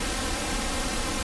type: noise with comb filter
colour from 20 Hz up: pink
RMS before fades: -28 dBFS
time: 0-1.23 s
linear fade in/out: 5 ms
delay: 3.8 ms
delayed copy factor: +0.65
effects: resampled to 24000 Hz